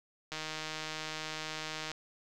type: click train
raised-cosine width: 0.2 ms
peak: -21 dBFS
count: 250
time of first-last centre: 0.32-1.916 s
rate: 156 Hz
effects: none